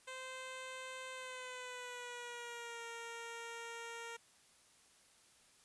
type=tone with pitch glide; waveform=10% pulse; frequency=518 to 464.2 Hz; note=C5 to A#4; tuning=-17 to -7 cents; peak=-37 dBFS; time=0.07-4.17 s; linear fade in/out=10 ms; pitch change=-190 cents; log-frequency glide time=1.12-2.84 s; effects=white hiss -67 dBFS RMS until 5.64 s + resampled to 24000 Hz